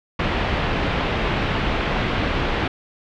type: low-pass noise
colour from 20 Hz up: pink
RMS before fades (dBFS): -22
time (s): 0.19-2.68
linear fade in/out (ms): 5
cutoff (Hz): 3300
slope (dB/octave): 24
effects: none